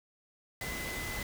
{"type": "tone in noise", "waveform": "sine", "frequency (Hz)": 2022, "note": "B6", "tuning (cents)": 40, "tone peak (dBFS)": -40, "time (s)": [0.61, 1.23], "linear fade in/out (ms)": 2, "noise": "pink", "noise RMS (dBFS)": -39, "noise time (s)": [0.61, 1.23], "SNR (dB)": -4, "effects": []}